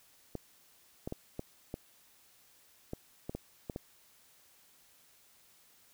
clicks, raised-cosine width 2 ms, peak -24 dBFS, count 10, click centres 0.353 / 1.075 / 1.124 / 1.394 / 1.741 / 2.934 / 3.295 / 3.35 / 3.698 / 3.761 s, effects white hiss -64 dBFS RMS until 5.93 s

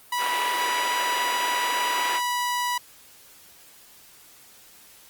sawtooth tone, 979 Hz, B5, 15 cents flat, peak -20 dBFS, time 0.12-2.78 s, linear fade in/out 5 ms
white band-pass noise, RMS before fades -31 dBFS, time 0.17-2.21 s, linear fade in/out 50 ms, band 330 to 3000 Hz, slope 24 dB/octave
effects white hiss -51 dBFS RMS until 5.09 s + Opus 32 kbps

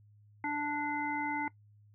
harmonic tone, 293.7 Hz, D4, in tune, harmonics 1 / 3 / 5 / 7, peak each -37 / -35 / -43 / -37 dBFS, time 0.44-1.48 s, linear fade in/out 2 ms, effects noise-tail reverb RT60 0.1 s tail -20 dB re dry + added 104 Hz sine -58 dBFS peak until 1.94 s

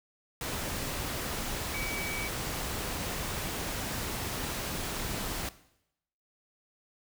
sine tone in noise, 2282 Hz, C#7, 50 cents sharp, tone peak -36 dBFS, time 1.74-2.28 s, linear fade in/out 2 ms, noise pink, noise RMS -35 dBFS, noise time 0.41-5.49 s, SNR -4 dB, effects noise-tail reverb RT60 0.8 s tail -17 dB re dry

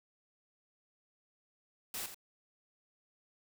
white noise with echo, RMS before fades -40 dBFS, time 1.94-2.06 s, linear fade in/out 2 ms, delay 85 ms, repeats 1, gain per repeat -9 dB, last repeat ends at 2.145 s, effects none

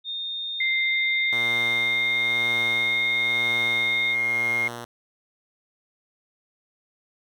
sine tone, 3659 Hz, A#7, 33 cents flat, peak -28 dBFS, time 0.04-4.16 s, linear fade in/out 50 ms
sine tone with pitch glide, 2095 to 2135 Hz, C7 to C7, +2 to +34 cents, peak -21 dBFS, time 0.6-4.68 s, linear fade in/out 5 ms, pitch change +32 cents, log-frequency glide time 0.86-2.84 s
5% pulse tone with tremolo, 119 Hz, A#2, 36 cents sharp, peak -21 dBFS, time 1.32-4.85 s, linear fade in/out 5 ms, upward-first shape sine, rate 1 Hz, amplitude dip 50%
effects none

